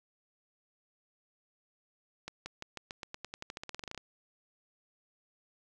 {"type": "accelerating click train", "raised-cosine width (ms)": 0.2, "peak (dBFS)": -23, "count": 21, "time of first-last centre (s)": [2.28, 3.977], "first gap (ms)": 180, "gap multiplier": 0.91, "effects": []}